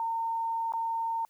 sine tone with dropouts, 912 Hz, A#5, 38 cents flat, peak -28 dBFS, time 0-1.25 s, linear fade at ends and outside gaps 1 ms, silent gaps 0.722-0.736 s, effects white hiss -69 dBFS RMS until 1.29 s

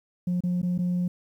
sine tone with dropouts, 178.2 Hz, F3, 35 cents sharp, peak -21 dBFS, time 0.27-1.08 s, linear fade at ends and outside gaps 5 ms, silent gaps 0.406-0.436 / 0.617-0.629 / 0.779-0.788 s, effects tanh soft clip ceiling -21 dBFS + 10-bit

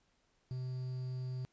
triangle tone with quantisation, 127.9 Hz, C3, 39 cents flat, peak -35 dBFS, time 0.51-1.45 s, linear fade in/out 0 ms, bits 10, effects pink hiss -75 dBFS RMS until 1.52 s + resampled to 16000 Hz

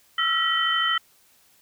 sine tone cluster, 1313 / 1366 / 1926 / 3072 Hz, E6 / F6 / B6 / G7, -7 / -39 / -44 / -36 cents, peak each -26 / -29 / -25 / -24 dBFS, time 0.18-0.98 s, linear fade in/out 5 ms, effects white hiss -59 dBFS RMS until 1.61 s

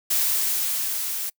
blue noise with level ramp, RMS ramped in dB -21 to -29 dBFS, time 0.1-1.3 s, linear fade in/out 10 ms, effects noise-tail reverb RT60 0.1 s tail -26 dB re dry

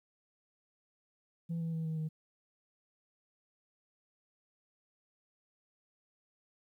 sine tone with pitch steps, 167.1 / 164.42 / 161.78 / 159.19 / 156.63 Hz, E3 / E3 / E3 / D#3 / D#3, +24 / -4 / -32 / +40 / +12 cents, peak -31 dBFS, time 1.49-2.09 s, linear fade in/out 20 ms, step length 120 ms, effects tanh soft clip ceiling -32 dBFS + 12-bit

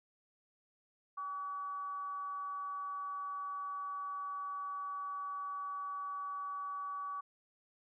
sine tone with frequency modulation, 1140 Hz, C#6, 48 cents sharp, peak -38 dBFS, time 1.17-7.21 s, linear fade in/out 10 ms, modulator 341 Hz, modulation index 0.24, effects none

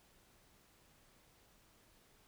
silence, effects pink hiss -68 dBFS RMS until 2.27 s

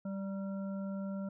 harmonic tone with a mistuned harmonic, 195.5 Hz, G3, 4 cents flat, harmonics 1 / 3 / 5 / 7, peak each -36 / -45 / -58 / -54 dBFS, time 0.05-1.29 s, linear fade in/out 5 ms, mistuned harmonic 5, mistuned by -48 cents, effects none

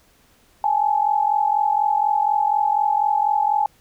sine tone pair together, 820 / 864.1 Hz, G#5 / A5, -22 / -32 cents, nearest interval minor second, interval 90 cents, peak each -19 dBFS, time 0.64-3.66 s, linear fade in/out 2 ms, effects pink hiss -57 dBFS RMS until 3.8 s

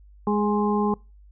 harmonic tone with a mistuned harmonic, 207.7 Hz, G#3, in tune, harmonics 1 / 2 / 4 / 5, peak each -22 / -25 / -28 / -29 dBFS, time 0.27-0.94 s, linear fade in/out 2 ms, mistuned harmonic 5, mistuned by +20 cents, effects noise-tail reverb RT60 0.3 s tail -26 dB re dry + added 50 Hz sine -47 dBFS peak until 1.31 s

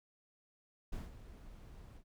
brown noise with ADSR envelope, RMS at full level -40 dBFS, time 0.92-2.04 s, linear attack 10 ms, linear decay 170 ms, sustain -13 dB, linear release 82 ms, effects none

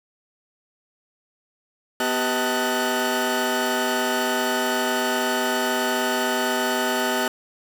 30% pulse tone cluster, 247.7 / 389.1 / 633 / 891 / 1481 Hz, B3 / G4 / D#5 / A5 / F#6, +5 / -13 / +30 / +22 / +1 cents, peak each -25 dBFS, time 2-7.28 s, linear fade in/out 2 ms, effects none

